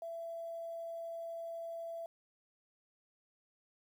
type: tone with quantisation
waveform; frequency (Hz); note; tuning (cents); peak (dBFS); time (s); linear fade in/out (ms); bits
sine; 668; E5; +23; -40; 0.02-2.06; 2; 11
effects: none